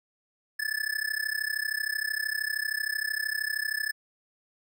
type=tone with amplitude modulation; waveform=square; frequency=1733 Hz; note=A6; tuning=27 cents flat; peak=-25 dBFS; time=0.59-3.92 s; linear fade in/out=10 ms; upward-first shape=sine; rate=33 Hz; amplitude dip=95%; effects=none